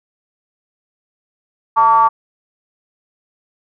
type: ring-modulated tone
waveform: triangle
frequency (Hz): 123.8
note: B2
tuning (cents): +5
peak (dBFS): -3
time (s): 1.76-2.09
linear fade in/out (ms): 20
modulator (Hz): 1020
effects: none